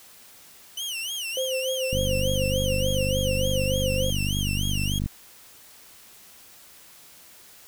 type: tone with vibrato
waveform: sawtooth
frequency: 2960 Hz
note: F#7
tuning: in tune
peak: -26 dBFS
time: 0.77-4.99 s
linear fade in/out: 5 ms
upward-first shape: sine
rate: 3.4 Hz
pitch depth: 180 cents each way
type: tone with tremolo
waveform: sine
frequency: 521 Hz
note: C5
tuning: 7 cents flat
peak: -24 dBFS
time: 1.37-4.1 s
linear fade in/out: 2 ms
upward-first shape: sine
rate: 6.9 Hz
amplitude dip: 40%
type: click train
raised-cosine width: 5 ms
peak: -16 dBFS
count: 155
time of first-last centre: 1.93-5.06 s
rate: 49.2 Hz
effects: white hiss -50 dBFS RMS until 7.67 s